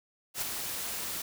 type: noise with ADSR envelope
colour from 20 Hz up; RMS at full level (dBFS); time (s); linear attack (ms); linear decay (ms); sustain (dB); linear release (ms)
white; -31; 0.34-1.22; 76; 11; -5; 4
effects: none